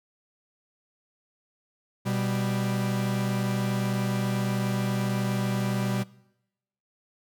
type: tone pair together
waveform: 45% pulse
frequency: 123.47 / 196 Hz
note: B2 / G3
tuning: 0 / 0 cents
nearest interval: minor sixth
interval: 800 cents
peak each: -28 dBFS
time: 2.05-6.04 s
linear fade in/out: 20 ms
effects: noise-tail reverb RT60 0.9 s tail -22 dB re dry